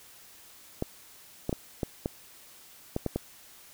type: clicks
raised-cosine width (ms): 2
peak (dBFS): -15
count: 8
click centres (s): 0.824 / 1.494 / 1.528 / 1.832 / 2.059 / 2.964 / 3.063 / 3.16
effects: white hiss -53 dBFS RMS until 3.73 s